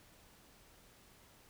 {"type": "silence", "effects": ["pink hiss -63 dBFS RMS until 1.49 s"]}